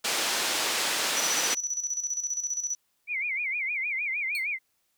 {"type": "band-pass noise", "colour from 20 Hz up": "white", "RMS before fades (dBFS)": -28, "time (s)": [0.04, 1.55], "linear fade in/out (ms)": 10, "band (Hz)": [310, 6100], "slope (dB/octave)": 12}
{"type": "tone with tremolo", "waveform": "sine", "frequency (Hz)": 5920, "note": "F#8", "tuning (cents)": 0, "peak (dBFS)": -26, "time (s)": [1.17, 2.75], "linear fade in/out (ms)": 0, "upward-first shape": "square", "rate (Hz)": 15, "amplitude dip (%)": 65}
{"type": "tone with vibrato", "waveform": "sine", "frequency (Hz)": 2251, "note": "C#7", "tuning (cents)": 26, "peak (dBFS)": -27, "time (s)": [3.07, 4.59], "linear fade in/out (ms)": 50, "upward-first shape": "sine", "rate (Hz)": 6.5, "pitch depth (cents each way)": 160}
{"type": "tone with exponential decay", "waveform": "sawtooth", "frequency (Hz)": 4334, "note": "C#8", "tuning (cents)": -40, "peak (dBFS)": -28, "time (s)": [4.35, 4.48], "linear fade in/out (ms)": 1, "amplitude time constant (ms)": 27}
{"effects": ["white hiss -73 dBFS RMS until 4.97 s"]}